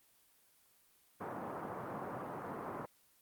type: band-pass noise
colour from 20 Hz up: white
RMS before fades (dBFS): -43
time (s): 1.2-2.86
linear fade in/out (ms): 10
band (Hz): 110 to 1200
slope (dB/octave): 24
effects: white hiss -69 dBFS RMS until 3.21 s + Opus 24 kbps